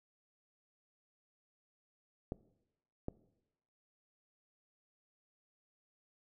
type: clicks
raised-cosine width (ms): 2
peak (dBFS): -24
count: 2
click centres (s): 2.321 / 3.084
effects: noise-tail reverb RT60 0.9 s tail -20 dB re dry